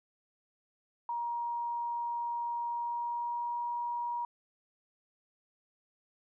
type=tone with pitch glide; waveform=sine; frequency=946 to 954.2 Hz; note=A#5 to A#5; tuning=+25 to +40 cents; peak=-32 dBFS; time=1.09-4.25 s; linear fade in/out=2 ms; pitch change=+15 cents; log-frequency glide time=2.67-3.66 s; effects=none